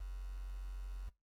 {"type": "tone with quantisation", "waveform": "sine", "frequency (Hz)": 46.25, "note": "F#1", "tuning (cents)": 0, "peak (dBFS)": -40, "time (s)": [0, 1.09], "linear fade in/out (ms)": 10, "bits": 10, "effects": ["noise-tail reverb RT60 0.2 s tail -18 dB re dry", "AAC 64 kbps"]}